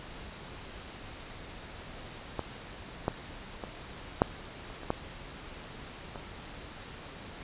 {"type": "clicks", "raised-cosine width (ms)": 1, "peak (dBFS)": [-17, -13, -23, -6, -30, -30, -13, -26], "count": 8, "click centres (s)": [2.393, 3.081, 3.638, 4.219, 4.701, 4.833, 4.904, 6.158], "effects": ["pink hiss -45 dBFS RMS until 7.43 s", "resampled to 8000 Hz"]}